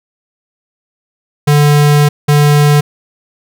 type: tone bursts at uneven times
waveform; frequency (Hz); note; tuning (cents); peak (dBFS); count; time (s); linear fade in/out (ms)
square; 146.83; D3; 0; -6; 2; 1.47-2.09 / 2.28-2.81; 10
effects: none